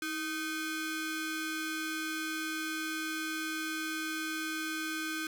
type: ring-modulated tone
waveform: sawtooth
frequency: 928 Hz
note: A#5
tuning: 8 cents flat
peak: -27 dBFS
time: 0.02-5.27 s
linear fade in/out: 2 ms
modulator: 610 Hz
effects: none